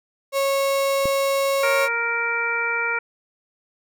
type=tone; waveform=35% pulse; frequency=549 Hz; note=C#5; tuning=17 cents flat; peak=-17 dBFS; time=0.32-1.89 s; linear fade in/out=50 ms
type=click; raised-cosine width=3 ms; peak=-16 dBFS; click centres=1.056 s
type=harmonic tone; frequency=467 Hz; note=A#4; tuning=3 cents sharp; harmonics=1 / 2 / 3 / 4 / 5; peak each=-31 / -30 / -24 / -31 / -25 dBFS; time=1.63-2.99 s; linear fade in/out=5 ms
effects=none